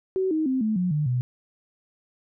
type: tone with pitch steps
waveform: sine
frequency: 377.7 / 314 / 261 / 216.9 / 180.32 / 149.89 / 124.59 Hz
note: F#4 / D#4 / C4 / A3 / F#3 / D3 / B2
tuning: +36 / +16 / -4 / -25 / -44 / +36 / +16 cents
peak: -21 dBFS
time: 0.16-1.21 s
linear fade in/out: 0 ms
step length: 150 ms
effects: none